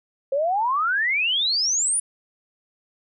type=exponential sweep; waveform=sine; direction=up; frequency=527 to 9956 Hz; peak=-19 dBFS; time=0.32-2 s; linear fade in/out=5 ms; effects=none